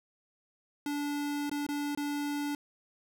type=tone with dropouts; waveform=square; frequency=290 Hz; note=D4; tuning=22 cents flat; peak=-32 dBFS; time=0.86-2.55 s; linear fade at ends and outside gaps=2 ms; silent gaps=1.496-1.514 / 1.666-1.688 / 1.95-1.974 s; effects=none